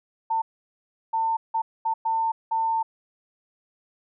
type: tone bursts at uneven times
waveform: sine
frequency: 899 Hz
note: A5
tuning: 37 cents sharp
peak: -21 dBFS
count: 6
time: 0.3-0.42 / 1.13-1.37 / 1.54-1.62 / 1.85-1.94 / 2.05-2.32 / 2.51-2.83 s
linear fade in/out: 10 ms
effects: none